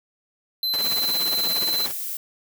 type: tone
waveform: square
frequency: 4061 Hz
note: B7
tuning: 48 cents sharp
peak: -22 dBFS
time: 0.63-1.86 s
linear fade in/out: 2 ms
type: noise with tremolo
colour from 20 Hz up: pink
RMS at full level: -29 dBFS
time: 0.73-1.92 s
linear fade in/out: 10 ms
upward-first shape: triangle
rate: 17 Hz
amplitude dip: 80%
type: noise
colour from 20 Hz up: violet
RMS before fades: -30 dBFS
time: 0.82-2.17 s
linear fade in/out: 2 ms
type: clicks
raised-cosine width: 1 ms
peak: -21 dBFS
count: 2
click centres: 1.469 / 1.475 s
effects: high-pass 200 Hz 12 dB/octave